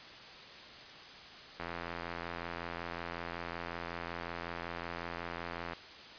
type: click train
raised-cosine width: 0.5 ms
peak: -24 dBFS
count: 354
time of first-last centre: 1.6-5.733 s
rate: 85.4 Hz
effects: white hiss -50 dBFS RMS until 6.18 s + resampled to 11025 Hz